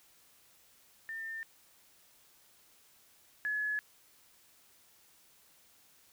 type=tone pair in turn; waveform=sine; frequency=1802 / 1700.9 Hz; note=A6 / G#6; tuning=+41 / +41 cents; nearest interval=minor second; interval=100 cents; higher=first; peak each=-38 / -31 dBFS; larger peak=second; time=1.09-1.43 / 3.45-3.79 s; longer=neither; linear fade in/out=0 ms; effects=white hiss -64 dBFS RMS until 6.12 s